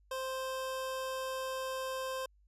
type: tone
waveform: 25% pulse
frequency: 523.3 Hz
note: C5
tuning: in tune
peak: -32 dBFS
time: 0.11-2.26 s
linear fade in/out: 5 ms
effects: added 50 Hz sine -63 dBFS peak until 2.47 s + resampled to 32000 Hz